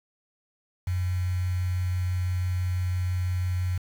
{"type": "tone with quantisation", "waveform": "sine", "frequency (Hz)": 90.6, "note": "F#2", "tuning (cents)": -36, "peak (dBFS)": -24, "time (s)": [0.87, 3.78], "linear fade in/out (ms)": 5, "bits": 7, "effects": []}